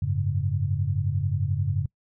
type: chord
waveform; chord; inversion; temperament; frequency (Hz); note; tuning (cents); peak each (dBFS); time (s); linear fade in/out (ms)
sine; F# suspended second; none; equal with one note detuned; 92.5 / 103.83 / 139.96; F#2 / G#2 / C#3; 0 / 0 / +17; -27; 0.02-1.86; 5
effects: noise-tail reverb RT60 0.1 s tail -24 dB re dry